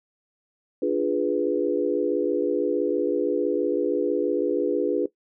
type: chord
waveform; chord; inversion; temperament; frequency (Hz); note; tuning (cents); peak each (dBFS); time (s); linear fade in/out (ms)
sine; D diminished seventh; none; equal; 293.7 / 349.2 / 415.3 / 493.9; D4 / F4 / Ab4 / Cb5; 0 / 0 / 0 / 0; -26; 0.82-5.06; 5
effects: noise-tail reverb RT60 0.1 s tail -17 dB re dry